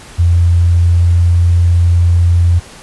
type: tone with pitch glide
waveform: sine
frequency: 86 to 86.5 Hz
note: F2 to F2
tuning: -26 to -16 cents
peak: -6 dBFS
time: 0.18-2.6 s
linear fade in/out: 20 ms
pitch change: +10 cents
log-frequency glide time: 0.32-1.11 s
effects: pink hiss -35 dBFS RMS until 2.82 s + resampled to 24000 Hz